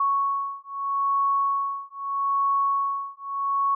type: beating tone pair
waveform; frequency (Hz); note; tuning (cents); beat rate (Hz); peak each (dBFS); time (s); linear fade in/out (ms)
sine; 1108.7 / 1109.49; C#6 / C#6; 0 / +1; 0.79; -25; 0-3.75; 5
effects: none